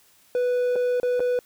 triangle tone with dropouts, 493.9 Hz, B4, in tune, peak -18 dBFS, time 0.35-1.39 s, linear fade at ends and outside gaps 1 ms, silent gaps 0.757-0.761 / 1-1.031 / 1.196-1.203 s, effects white hiss -58 dBFS RMS until 1.45 s

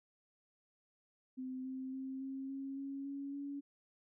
sine tone with pitch steps, 258.2 / 261.5 / 264.8 / 268.2 / 271.7 / 275.1 / 278.7 / 282.2 Hz, C4 / C4 / C4 / C4 / C#4 / C#4 / C#4 / C#4, -23 / -1 / +21 / +43 / -35 / -13 / +9 / +31 cents, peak -40 dBFS, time 1.37-3.61 s, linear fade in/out 20 ms, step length 280 ms, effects none

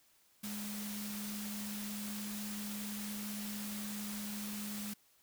sine tone in noise, 207.7 Hz, G#3, in tune, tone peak -41 dBFS, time 0.43-4.94 s, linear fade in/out 10 ms, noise white, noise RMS -45 dBFS, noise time 0.43-4.94 s, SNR +1 dB, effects white hiss -69 dBFS RMS until 5.22 s

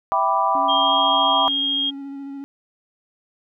sine chord, E minor seventh, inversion none, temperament equal, 659.3 / 784 / 987.8 / 1174.7 Hz, E5 / G5 / B5 / D6, 0 / 0 / 0 / 0 cents, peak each -25 / -22 / -20 / -22 dBFS, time 0.12-1.48 s, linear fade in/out 0 ms
triangle tone with vibrato, 277.1 Hz, C#4, 1 cent flat, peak -28 dBFS, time 0.55-2.44 s, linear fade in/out 0 ms, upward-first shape square, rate 14 Hz, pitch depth 14 cents each way
sine tone with pitch glide, 3218 to 3244 Hz, G7 to G#7, +45 to -41 cents, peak -19 dBFS, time 0.68-1.91 s, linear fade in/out 20 ms, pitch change +14 cents, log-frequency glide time 0.82-0.93 s
effects none

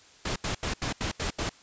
pink noise bursts, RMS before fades -30 dBFS, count 7, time 0.25-1.494 s, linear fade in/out 5 ms, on 110 ms, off 79 ms, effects white hiss -55 dBFS RMS until 1.62 s + resampled to 16000 Hz

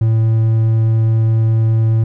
triangle tone, 111.9 Hz, A2, 30 cents sharp, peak -8 dBFS, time 0.01-2.04 s, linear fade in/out 5 ms, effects none

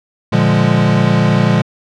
square chord, Bb dominant seventh, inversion none, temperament equal, 116.54 / 146.83 / 174.61 / 207.7 Hz, Bb2 / D3 / F3 / Ab3, 0 / 0 / 0 / 0 cents, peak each -16 dBFS, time 0.32-1.62 s, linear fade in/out 10 ms, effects low-pass 4000 Hz 12 dB/octave

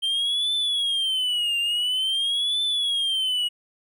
triangle tone with vibrato, 3136 Hz, G7, in tune, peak -20 dBFS, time 0.02-3.49 s, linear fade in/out 20 ms, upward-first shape triangle, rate 0.48 Hz, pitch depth 210 cents each way, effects none

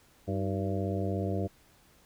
harmonic tone with a mistuned harmonic, 96.8 Hz, G2, 21 cents flat, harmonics 1 / 2 / 3 / 4 / 5 / 6 / 7, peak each -32 / -35 / -37 / -38 / -39 / -40 / -40 dBFS, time 0.27-1.48 s, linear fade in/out 20 ms, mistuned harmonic 3, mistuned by +95 cents, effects pink hiss -62 dBFS RMS until 2.05 s

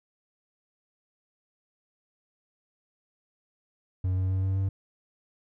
triangle tone with pitch steps, 92.5 / 93.52 / 94.55 / 95.6 / 96.65 Hz, F#2 / F#2 / F#2 / G2 / G2, 0 / +19 / +38 / -43 / -24 cents, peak -22 dBFS, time 4.04-4.69 s, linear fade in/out 5 ms, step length 130 ms, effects none

